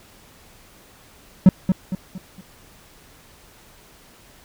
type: tone with echo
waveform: triangle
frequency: 186.5 Hz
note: F#3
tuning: 14 cents sharp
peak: -3 dBFS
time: 1.46-1.49 s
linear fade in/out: 2 ms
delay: 230 ms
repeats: 4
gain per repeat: -8 dB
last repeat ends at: 2.41 s
effects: pink hiss -50 dBFS RMS until 4.44 s